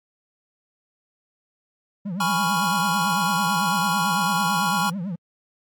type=tone with vibrato; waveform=triangle; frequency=185 Hz; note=F#3; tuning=in tune; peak=-24 dBFS; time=2.05-5.16 s; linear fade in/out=10 ms; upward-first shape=triangle; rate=9 Hz; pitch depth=240 cents each way
type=chord; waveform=square; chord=C# dominant seventh; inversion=second; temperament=equal; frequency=830.6 / 987.8 / 1108.7 / 1396.9 Hz; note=G#5 / B5 / C#6 / E#6; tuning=0 / 0 / 0 / 0 cents; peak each=-27 dBFS; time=2.2-4.9 s; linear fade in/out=5 ms
effects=AAC 64 kbps